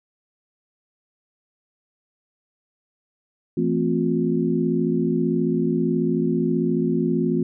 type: tone cluster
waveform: sine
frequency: 168.7 / 223.4 / 261.8 / 357.2 Hz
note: E3 / A3 / C4 / F4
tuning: +40 / +27 / +1 / +39 cents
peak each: -24 dBFS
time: 3.57-7.43 s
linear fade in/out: 5 ms
effects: none